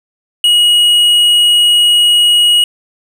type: tone with tanh clipping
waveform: sine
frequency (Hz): 2900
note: F#7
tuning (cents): -35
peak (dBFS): -7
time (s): 0.44-2.64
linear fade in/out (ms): 2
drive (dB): 8
effects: none